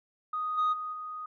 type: tone with level steps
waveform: sine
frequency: 1244.5 Hz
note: D#6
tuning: in tune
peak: -29 / -22 / -33 / -36 dBFS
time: 0.33-1.26 s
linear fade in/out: 5 ms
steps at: 0.57 / 0.72 / 0.92 s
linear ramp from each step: 20 ms
effects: tanh soft clip ceiling -22 dBFS